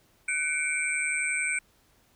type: tone cluster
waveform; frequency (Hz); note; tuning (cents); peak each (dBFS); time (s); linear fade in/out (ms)
sine; 1505 / 2183 / 2334 / 8180; F#6 / C#7 / D7 / C9; +29 / -27 / -11 / -40; -34 / -33 / -28 / -34; 0.28-1.59; 5
effects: pink hiss -64 dBFS RMS until 2.15 s